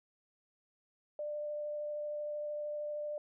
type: tone with vibrato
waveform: sine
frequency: 595 Hz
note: D5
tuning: 22 cents sharp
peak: -36 dBFS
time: 1.19-3.18 s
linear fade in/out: 2 ms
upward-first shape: sine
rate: 13 Hz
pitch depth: 8 cents each way
effects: none